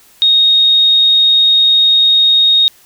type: tone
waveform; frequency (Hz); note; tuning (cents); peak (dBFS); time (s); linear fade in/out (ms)
sine; 3729; A#7; 0; -6; 0.22-2.68; 0
effects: white hiss -46 dBFS RMS until 2.85 s